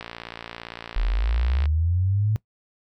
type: click train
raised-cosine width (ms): 0.3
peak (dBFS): -18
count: 96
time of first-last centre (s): 0.01-1.656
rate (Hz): 57.7
type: linear sweep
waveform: sine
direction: up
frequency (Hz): 37.66 to 110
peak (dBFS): -19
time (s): 0.96-2.36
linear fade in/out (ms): 0
effects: noise-tail reverb RT60 0.1 s tail -20 dB re dry